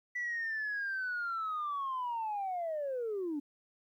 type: linear sweep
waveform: sine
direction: down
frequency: 1975.5 to 277.2 Hz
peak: -32 dBFS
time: 0.15-3.4 s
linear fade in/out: 10 ms
effects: tanh soft clip ceiling -30 dBFS + 12-bit